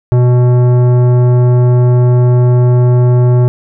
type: tone with tanh clipping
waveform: sine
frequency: 123.47 Hz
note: B2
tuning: in tune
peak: -7 dBFS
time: 0.12-3.48 s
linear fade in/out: 0 ms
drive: 14 dB
effects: none